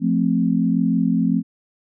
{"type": "chord", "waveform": "sine", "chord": "F major", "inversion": "none", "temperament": "equal", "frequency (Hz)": [174.61, 220, 261.6], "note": ["F3", "A3", "C4"], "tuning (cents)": [0, 0, 0], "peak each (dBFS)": -20, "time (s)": [0, 1.43], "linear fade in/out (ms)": 50, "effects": []}